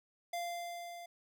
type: tone with level ramp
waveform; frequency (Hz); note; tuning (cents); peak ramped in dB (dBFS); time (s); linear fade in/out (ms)
square; 693; F5; -14; -36 to -47; 0.33-1.06; 5
effects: none